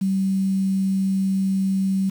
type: tone with quantisation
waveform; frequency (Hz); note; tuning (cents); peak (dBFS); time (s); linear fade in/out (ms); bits
sine; 192.4; G3; -32; -18; 0.01-2.1; 10; 7
effects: none